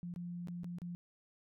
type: tone with dropouts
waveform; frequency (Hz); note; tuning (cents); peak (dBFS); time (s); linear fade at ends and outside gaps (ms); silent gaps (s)
sine; 174.61; F3; 0; -40; 0.03-0.95; 0; 0.139-0.161 / 0.473-0.484 / 0.634-0.644 / 0.785-0.818
effects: none